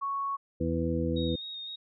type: tone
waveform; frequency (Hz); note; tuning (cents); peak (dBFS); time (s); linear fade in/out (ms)
sine; 1108.7; C#6; 0; -29; 0.01-0.37; 20
type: harmonic tone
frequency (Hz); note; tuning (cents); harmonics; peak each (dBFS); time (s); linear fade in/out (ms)
82.41; E2; 0; 1 / 2 / 3 / 4 / 6; -33 / -33 / -33 / -33 / -33; 0.6-1.36; 10
type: tone with vibrato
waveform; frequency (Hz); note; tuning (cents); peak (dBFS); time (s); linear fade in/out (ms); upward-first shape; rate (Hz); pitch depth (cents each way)
sine; 3729; A#7; 0; -37; 1.16-1.76; 10; square; 3.9; 17
effects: none